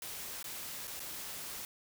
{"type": "noise with dropouts", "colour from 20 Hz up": "white", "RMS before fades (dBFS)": -43, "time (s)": [0.02, 1.65], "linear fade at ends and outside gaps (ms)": 1, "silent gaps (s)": [[0.428, 0.442], [0.872, 0.877], [0.995, 1.002]], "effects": []}